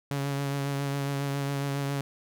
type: tone with vibrato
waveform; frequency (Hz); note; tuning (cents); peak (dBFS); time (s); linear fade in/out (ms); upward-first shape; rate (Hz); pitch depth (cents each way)
sawtooth; 140; C#3; +18; -24; 0.11-2.01; 0; triangle; 7.3; 26
effects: none